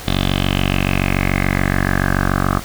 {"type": "tone with low-pass filter sweep", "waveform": "10% pulse", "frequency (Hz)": 46.99, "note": "F#1", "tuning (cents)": 28, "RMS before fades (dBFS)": -17, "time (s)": [0.06, 2.6], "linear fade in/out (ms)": 20, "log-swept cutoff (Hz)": [3700, 1300], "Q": 5.2, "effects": ["pink hiss -32 dBFS RMS until 2.64 s"]}